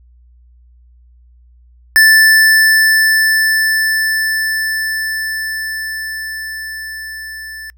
square tone with level ramp, 1760 Hz, A6, in tune, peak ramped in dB -5 to -28 dBFS, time 1.96-7.7 s, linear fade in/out 0 ms, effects noise-tail reverb RT60 0.1 s tail -26 dB re dry + added 60 Hz sine -43 dBFS peak until 7.77 s

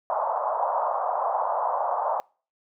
pink band-pass noise, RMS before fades -26 dBFS, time 0.1-2.2 s, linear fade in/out 0 ms, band 610 to 1100 Hz, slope 48 dB/octave, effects noise-tail reverb RT60 0.4 s tail -26 dB re dry

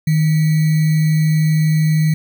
sine tone with sample-and-hold, 156.4 Hz, D#3, 9 cents sharp, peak -11 dBFS, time 0.07-2.14 s, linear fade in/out 5 ms, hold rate 2100 Hz, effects none

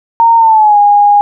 sine tone with pitch glide, 921 to 820.5 Hz, A#5 to G#5, -21 to -21 cents, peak -3 dBFS, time 0.2-1.21 s, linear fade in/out 0 ms, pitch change -200 cents, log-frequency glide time 0.37-0.78 s, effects none

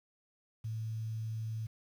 sine tone with quantisation, 111 Hz, A2, 16 cents sharp, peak -35 dBFS, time 0.64-1.67 s, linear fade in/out 10 ms, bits 10, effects none

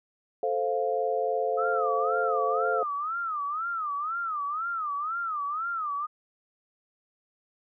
sine chord, F major, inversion first, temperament equal, 440 / 523.3 / 698.5 Hz, A4 / C5 / F5, 0 / 0 / 0 cents, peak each -29 dBFS, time 0.43-2.83 s, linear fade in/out 2 ms
sine tone with vibrato, 1259 Hz, D#6, 20 cents sharp, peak -28 dBFS, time 1.57-6.07 s, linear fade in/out 20 ms, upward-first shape sine, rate 2 Hz, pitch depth 180 cents each way
effects none

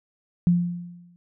sine tone with exponential decay, 174.61 Hz, F3, in tune, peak -13 dBFS, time 0.47-1.16 s, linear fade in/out 0 ms, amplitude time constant 150 ms, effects none

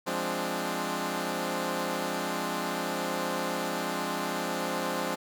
10% pulse chord, D half-diminished seventh, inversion first, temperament equal, 174.61 / 207.7 / 261.6 / 293.7 Hz, F3 / Ab3 / C4 / D4, 0 / 0 / 0 / 0 cents, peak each -27 dBFS, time 0.06-5.16 s, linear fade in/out 20 ms, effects none

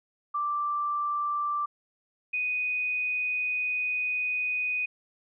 sine tone pair in turn, 1174.7 / 2489 Hz, D6 / D#7, 0 / 0 cents, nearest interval octave + minor second, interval 1300 cents, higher second, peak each -26 dBFS, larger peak neither, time 0.34-1.66 / 2.33-4.86 s, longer second, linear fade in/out 10 ms, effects none

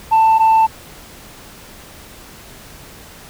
sine tone pair in turn, 888 / 888 Hz, A5 / A5, +16 / +16 cents, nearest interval unison, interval 0 cents, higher neither, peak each -6 dBFS, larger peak neither, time 0.11-0.39 / 0.39-0.67 s, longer neither, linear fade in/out 20 ms, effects tanh soft clip ceiling -7 dBFS + pink hiss -39 dBFS RMS until 3.29 s

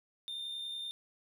triangle tone with amplitude modulation, 3615 Hz, A7, 46 cents sharp, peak -35 dBFS, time 0.28-0.91 s, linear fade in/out 0 ms, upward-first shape sine, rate 70.5 Hz, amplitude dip 35%, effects none

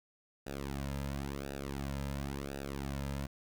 sawtooth tone with flanger, 69.3 Hz, C#2, in tune, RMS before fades -39 dBFS, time 0.46-3.27 s, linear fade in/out 10 ms, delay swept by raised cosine 0.92 to 2.72 ms, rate 0.95 Hz, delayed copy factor -0.95, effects 10-bit

